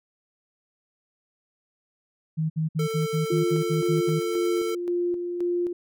sine tone bursts, 158.1 Hz, D#3, 28 cents sharp, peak -22 dBFS, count 10, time 2.37-4.201 s, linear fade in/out 20 ms, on 130 ms, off 59 ms
square tone, 445.8 Hz, A4, 23 cents sharp, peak -28 dBFS, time 2.79-4.75 s, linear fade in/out 5 ms
sine tone with tremolo, 350.7 Hz, F4, 7 cents sharp, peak -22 dBFS, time 3.3-5.73 s, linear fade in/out 5 ms, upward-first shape square, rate 1.9 Hz, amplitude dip 45%
effects none

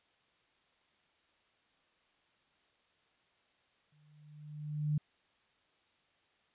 sine tone with exponential growth, 150 Hz, D3, 37 cents sharp, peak -27 dBFS, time 3.92-4.98 s, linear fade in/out 5 ms, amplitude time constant 230 ms, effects white hiss -72 dBFS RMS until 6.54 s + resampled to 8000 Hz

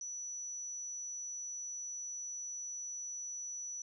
sine tone, 5920 Hz, F#8, in tune, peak -40 dBFS, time 0.01-3.82 s, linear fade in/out 2 ms, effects none

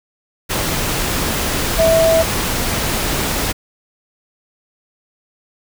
sine tone in noise, 653 Hz, E5, 17 cents flat, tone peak -10 dBFS, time 1.78-2.23 s, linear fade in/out 20 ms, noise pink, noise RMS -19 dBFS, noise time 0.49-3.53 s, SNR +6 dB, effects none

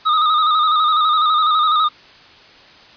square tone with vibrato, 1244.5 Hz, D#6, in tune, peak -13 dBFS, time 0.05-1.89 s, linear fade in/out 20 ms, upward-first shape square, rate 12 Hz, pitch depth 43 cents each way, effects white hiss -44 dBFS RMS until 2.96 s + resampled to 11025 Hz

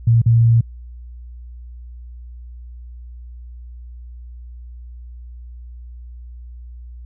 sine tone with dropouts, 115.7 Hz, A#2, 13 cents flat, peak -9 dBFS, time 0.07-0.61 s, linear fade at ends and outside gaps 5 ms, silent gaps 0.218-0.26 s, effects added 60 Hz sine -33 dBFS peak until 7.05 s

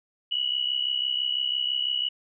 sine tone pair together, 2901 / 2967 Hz, F#7 / F#7, -35 / +4 cents, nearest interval unison, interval 39 cents, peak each -27 / -27 dBFS, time 0.31-2.09 s, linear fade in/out 10 ms, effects none

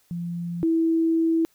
sine tone pair in turn, 172.1 / 327.2 Hz, F3 / E4, -25 / -13 cents, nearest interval major seventh, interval 1112 cents, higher second, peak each -27 / -18 dBFS, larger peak second, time 0.11-0.63 / 0.63-1.45 s, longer second, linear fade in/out 0 ms, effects white hiss -63 dBFS RMS until 1.54 s

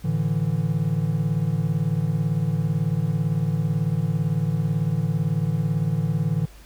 triangle chord, A suspended fourth, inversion none, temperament equal, 110 / 146.83 / 164.81 Hz, A2 / D3 / E3, 0 / 0 / 0 cents, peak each -25 / -22 / -22 dBFS, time 0.04-6.46 s, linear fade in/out 10 ms, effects added 50 Hz sine -44 dBFS peak until 6.65 s + pink hiss -51 dBFS RMS until 6.65 s

